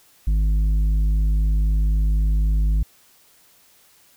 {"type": "tone with tanh clipping", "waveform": "sine", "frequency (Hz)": 51.91, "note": "G#1", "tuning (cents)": 0, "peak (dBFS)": -17, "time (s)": [0.27, 2.83], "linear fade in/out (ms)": 5, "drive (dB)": 7, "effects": ["white hiss -55 dBFS RMS until 4.16 s"]}